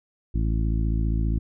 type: harmonic tone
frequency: 55 Hz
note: A1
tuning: in tune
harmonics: 1 / 2 / 3 / 4 / 5 / 6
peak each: -22 / -28 / -32 / -34 / -36 / -38 dBFS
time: 0.34-1.39 s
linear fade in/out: 10 ms
effects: none